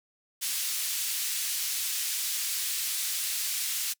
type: band-pass noise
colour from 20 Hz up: white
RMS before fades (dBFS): -31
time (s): 0.41-3.94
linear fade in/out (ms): 20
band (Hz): 2600 to 14000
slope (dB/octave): 12
effects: noise-tail reverb RT60 0.1 s tail -25 dB re dry